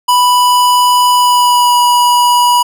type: tone with pitch glide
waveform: square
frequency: 987.8 to 973.6 Hz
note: B5 to B5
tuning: 0 to -25 cents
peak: -7 dBFS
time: 0.08-2.63 s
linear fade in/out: 10 ms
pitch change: -25 cents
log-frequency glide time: 1.13-1.78 s
effects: none